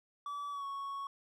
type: tone with pitch glide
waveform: triangle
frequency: 1150 to 1108.9 Hz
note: D6 to C#6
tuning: -37 to 0 cents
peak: -36 dBFS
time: 0.26-1.07 s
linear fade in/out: 2 ms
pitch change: -63 cents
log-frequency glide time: 0.51-0.65 s
effects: none